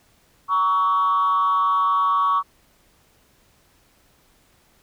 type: tone with frequency modulation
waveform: sine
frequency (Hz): 1124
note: C#6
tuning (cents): +24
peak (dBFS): -15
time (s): 0.48-2.43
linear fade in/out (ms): 50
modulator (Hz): 181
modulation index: 0.56
effects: tanh soft clip ceiling -13 dBFS + pink hiss -59 dBFS RMS until 4.82 s